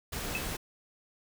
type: noise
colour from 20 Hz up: pink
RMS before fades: -36 dBFS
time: 0.12-0.57 s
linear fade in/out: 10 ms
type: tone with exponential decay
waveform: sine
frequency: 2600 Hz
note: E7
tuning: 24 cents flat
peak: -27 dBFS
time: 0.35-0.47 s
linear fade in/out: 0 ms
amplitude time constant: 25 ms
effects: none